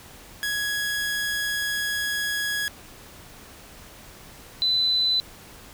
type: tone pair in turn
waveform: sawtooth / sine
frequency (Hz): 1668 / 4009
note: G#6 / B7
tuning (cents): +7 / +25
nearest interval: octave + minor third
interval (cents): 1518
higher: second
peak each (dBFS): -21 / -19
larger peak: second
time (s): 0.43-2.68 / 4.62-5.2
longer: first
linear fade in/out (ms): 0
effects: pink hiss -46 dBFS RMS until 5.73 s